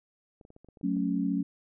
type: clicks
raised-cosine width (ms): 2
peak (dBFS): -39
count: 9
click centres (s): 0.412 / 0.451 / 0.504 / 0.564 / 0.646 / 0.687 / 0.772 / 0.812 / 0.966
type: chord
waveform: sine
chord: F# minor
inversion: none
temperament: equal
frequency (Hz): 185 / 220 / 277.2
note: F#3 / A3 / C#4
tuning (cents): 0 / 0 / 0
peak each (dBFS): -30 / -32 / -29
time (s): 0.83-1.43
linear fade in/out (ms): 10
effects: none